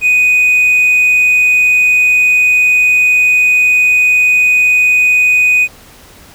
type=tone; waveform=triangle; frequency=2489 Hz; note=D#7; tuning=in tune; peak=-4 dBFS; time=0.01-5.68 s; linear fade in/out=50 ms; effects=tanh soft clip ceiling 0 dBFS + pink hiss -39 dBFS RMS until 6.34 s